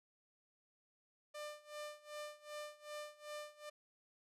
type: tone with tremolo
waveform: sawtooth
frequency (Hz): 597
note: D5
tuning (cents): +28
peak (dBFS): -40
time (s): 1.34-3.7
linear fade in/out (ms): 10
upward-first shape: sine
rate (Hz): 2.6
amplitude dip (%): 90
effects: low-pass 11000 Hz 12 dB/octave